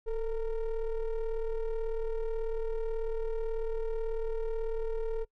triangle ring-modulated tone, 233.1 Hz, A#3, in tune, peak -24 dBFS, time 0.06-5.25 s, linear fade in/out 20 ms, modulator 214 Hz, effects noise-tail reverb RT60 0.1 s tail -22 dB re dry

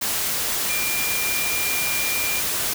sine tone in noise, 2392 Hz, D7, 31 cents sharp, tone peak -26 dBFS, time 0.69-2.4 s, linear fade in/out 10 ms, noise white, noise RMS -24 dBFS, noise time 0.01-2.74 s, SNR -5 dB, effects none

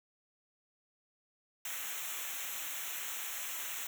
white noise with comb filter, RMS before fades -40 dBFS, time 1.65-3.87 s, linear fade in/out 2 ms, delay 0.21 ms, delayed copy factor -0.95, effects none

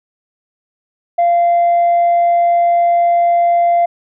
sine tone, 691 Hz, F5, 19 cents flat, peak -7 dBFS, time 1.18-3.86 s, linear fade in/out 10 ms, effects tanh soft clip ceiling -7 dBFS

